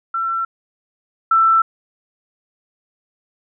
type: tone pair in turn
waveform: sine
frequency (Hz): 1347 / 1332.3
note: E6 / E6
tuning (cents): +37 / +18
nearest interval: unison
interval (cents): 19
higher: first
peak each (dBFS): -18 / -10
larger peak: second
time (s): 0.14-0.45 / 1.31-1.62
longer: neither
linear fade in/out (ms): 5
effects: none